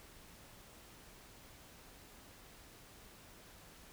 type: silence
effects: pink hiss -58 dBFS RMS until 3.92 s